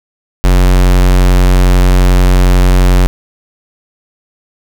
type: tone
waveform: square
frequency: 45.62 Hz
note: F#1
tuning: 24 cents flat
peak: -5 dBFS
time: 0.44-3.07 s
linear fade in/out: 0 ms
effects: none